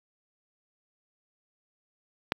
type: click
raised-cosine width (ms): 0.3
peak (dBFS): -8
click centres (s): 2.321
effects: high-pass 100 Hz 12 dB/octave + 8-bit